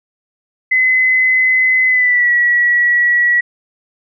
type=tone with pitch glide; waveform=sine; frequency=2032 to 1930.2 Hz; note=B6 to B6; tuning=+49 to -40 cents; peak=-9 dBFS; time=0.71-3.41 s; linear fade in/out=10 ms; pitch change=-89 cents; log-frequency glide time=1.87-2.31 s; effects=none